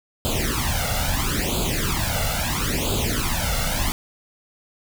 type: noise with flanger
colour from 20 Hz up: pink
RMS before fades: -23 dBFS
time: 0.25-3.92 s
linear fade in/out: 0 ms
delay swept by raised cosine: 0.26 to 1.46 ms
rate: 0.75 Hz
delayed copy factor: +0.9
effects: none